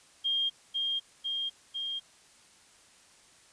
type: tone with echo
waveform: sine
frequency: 3216 Hz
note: G7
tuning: 44 cents sharp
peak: -26 dBFS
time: 0.24-0.5 s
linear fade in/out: 20 ms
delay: 500 ms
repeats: 3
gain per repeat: -2 dB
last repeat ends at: 2 s
effects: white hiss -59 dBFS RMS until 3.52 s + resampled to 22050 Hz